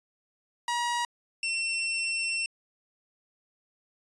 sawtooth tone pair in turn, 956 / 2704 Hz, A#5 / E7, +43 / +43 cents, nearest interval octave + tritone, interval 1800 cents, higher second, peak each -23 / -24 dBFS, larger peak first, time 0.68-1.05 / 1.43-2.46 s, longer second, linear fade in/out 2 ms, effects resampled to 22050 Hz

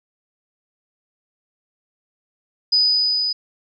sine tone with level ramp, 4978 Hz, D#8, in tune, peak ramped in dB -12 to -19 dBFS, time 2.72-3.33 s, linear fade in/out 10 ms, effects none

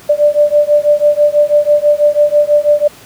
sine beating tone pair, 587.3 / 593.4 Hz, D5 / D5, 0 / +18 cents, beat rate 6.1 Hz, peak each -10 dBFS, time 0.09-2.88 s, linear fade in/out 10 ms, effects pink hiss -38 dBFS RMS until 3.05 s + high-pass 100 Hz 12 dB/octave

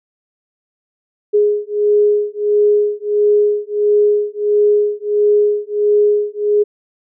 sine beating tone pair, 415.3 / 416.8 Hz, G#4 / G#4, 0 / +6 cents, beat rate 1.5 Hz, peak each -14 dBFS, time 1.33-6.64 s, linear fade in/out 20 ms, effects none

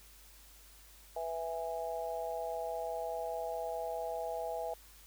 harmonic tone, 164.81 Hz, E3, in tune, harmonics 3 / 4 / 5, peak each -41 / -38 / -41 dBFS, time 1.16-4.74 s, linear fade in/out 5 ms, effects added 50 Hz sine -59 dBFS peak until 5.06 s + white hiss -59 dBFS RMS until 5.06 s

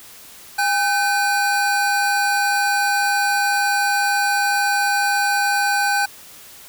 square tone pair together, 811 / 1531 Hz, G#5 / G6, -41 / -41 cents, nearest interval major seventh, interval 1100 cents, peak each -20 dBFS, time 0.58-6.06 s, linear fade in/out 10 ms, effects white hiss -42 dBFS RMS until 6.68 s

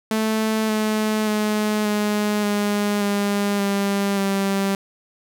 sawtooth tone with pitch steps, 219 / 215.6 / 212.3 / 209 / 205.8 / 202.6 / 199.44 / 196.35 Hz, A3 / A3 / G#3 / G#3 / G#3 / G#3 / G3 / G3, -8 / -35 / +38 / +11 / -16 / -43 / +30 / +3 cents, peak -15 dBFS, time 0.11-4.75 s, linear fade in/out 2 ms, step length 580 ms, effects none

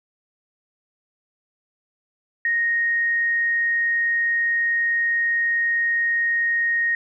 sine tone, 1864.7 Hz, A#6, in tune, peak -18 dBFS, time 2.45-6.95 s, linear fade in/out 2 ms, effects none

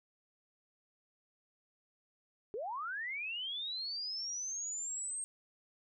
sine linear sweep, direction up, 384.3 to 8500 Hz, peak -37 dBFS, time 2.54-5.24 s, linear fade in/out 0 ms, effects none

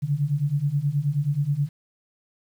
sine beating tone pair, 138.59 / 147.99 Hz, C#3 / D3, 0 / +14 cents, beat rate 9.4 Hz, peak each -25 / -23 dBFS, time 0.02-1.69 s, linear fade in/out 20 ms, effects 9-bit

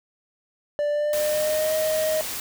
triangle tone with pitch glide, 587.3 to 625.8 Hz, D5 to D#5, 0 to +10 cents, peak -19 dBFS, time 0.79-2.21 s, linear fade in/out 0 ms, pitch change +110 cents, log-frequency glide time 0.9-1.73 s
white noise, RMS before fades -31 dBFS, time 1.13-2.4 s, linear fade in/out 2 ms
effects none

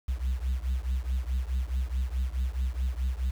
sine beating tone pair, 62 / 66.7 Hz, B1 / C2, +7 / +34 cents, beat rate 4.7 Hz, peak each -27 / -29 dBFS, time 0.08-3.31 s, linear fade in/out 10 ms, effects tanh soft clip ceiling -23 dBFS + 8-bit

